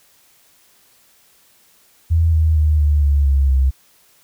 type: tone with pitch steps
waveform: sine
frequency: 82.2 / 79.31 / 76.52 / 73.83 / 71.23 / 68.72 / 66.31 Hz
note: E2 / D#2 / D#2 / D2 / C#2 / C#2 / C2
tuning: -4 / +34 / -28 / +10 / +48 / -14 / +24 cents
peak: -11 dBFS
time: 2.1-3.71 s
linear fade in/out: 20 ms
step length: 230 ms
effects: white hiss -54 dBFS RMS until 4.23 s